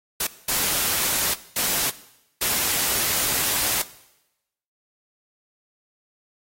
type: noise bursts at uneven times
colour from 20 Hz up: white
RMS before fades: -23 dBFS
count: 4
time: 0.2-0.27 / 0.48-1.34 / 1.56-1.9 / 2.41-3.82 s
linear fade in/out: 5 ms
effects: noise-tail reverb RT60 0.9 s tail -17 dB re dry + AAC 48 kbps